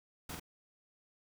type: noise with echo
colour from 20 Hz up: pink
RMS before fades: -43 dBFS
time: 0.29-0.35 s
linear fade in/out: 5 ms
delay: 48 ms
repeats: 1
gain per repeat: -3 dB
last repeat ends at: 0.398 s
effects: none